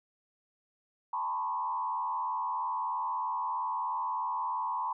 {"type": "tone with frequency modulation", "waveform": "sine", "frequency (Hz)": 982, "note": "B5", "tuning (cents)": -10, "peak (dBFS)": -30, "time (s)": [1.13, 4.93], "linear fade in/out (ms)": 5, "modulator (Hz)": 83.1, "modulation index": 1.2, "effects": []}